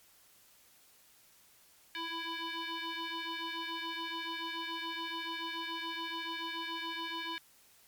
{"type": "tone with frequency modulation", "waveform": "sine", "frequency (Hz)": 998, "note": "B5", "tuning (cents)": 18, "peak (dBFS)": -36, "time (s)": [1.95, 7.38], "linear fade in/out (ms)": 0, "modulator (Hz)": 663, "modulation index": 4.4, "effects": ["white hiss -63 dBFS RMS until 7.87 s", "MP3 96 kbps"]}